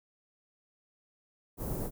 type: band-stop noise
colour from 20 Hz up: pink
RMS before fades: -35 dBFS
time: 1.57-1.91 s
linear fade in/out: 50 ms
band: 580 to 16000 Hz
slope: 12 dB/octave
effects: none